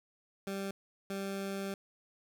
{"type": "tone bursts at uneven times", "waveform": "20% pulse", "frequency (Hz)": 196, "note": "G3", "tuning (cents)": 0, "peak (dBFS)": -31, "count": 2, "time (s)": [[0.47, 0.71], [1.1, 1.74]], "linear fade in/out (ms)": 2, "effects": []}